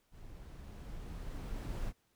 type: noise with level ramp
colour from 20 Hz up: brown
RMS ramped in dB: -52 to -37 dBFS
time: 0.11-1.93 s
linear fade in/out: 50 ms
effects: pink hiss -75 dBFS RMS until 2.15 s